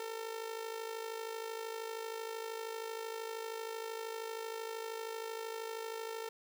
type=tone with amplitude modulation; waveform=sawtooth; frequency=450 Hz; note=A4; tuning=39 cents sharp; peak=-33 dBFS; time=0-6.29 s; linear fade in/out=2 ms; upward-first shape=sine; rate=52.9 Hz; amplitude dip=65%; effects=12-bit